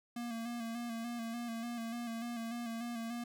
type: tone with vibrato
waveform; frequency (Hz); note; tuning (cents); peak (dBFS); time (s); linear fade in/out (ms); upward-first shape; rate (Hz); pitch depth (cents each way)
square; 233.1; A#3; 0; -39; 0.16-3.24; 5; square; 3.4; 36
effects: none